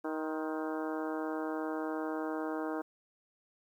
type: harmonic tone with a mistuned harmonic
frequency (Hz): 157.2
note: D#3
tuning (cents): +18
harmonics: 2 / 3 / 4 / 5 / 6 / 7 / 8 / 9 / 10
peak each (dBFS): -36 / -40 / -42 / -44 / -46 / -47 / -48 / -49 / -50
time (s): 0.04-2.82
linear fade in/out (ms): 10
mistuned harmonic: 7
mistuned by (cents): -51
effects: 11-bit